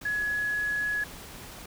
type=tone in noise; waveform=sine; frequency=1687 Hz; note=G#6; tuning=27 cents sharp; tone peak=-26 dBFS; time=0.05-1.04 s; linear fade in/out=5 ms; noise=pink; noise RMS=-44 dBFS; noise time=0.01-1.66 s; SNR=+15 dB; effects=none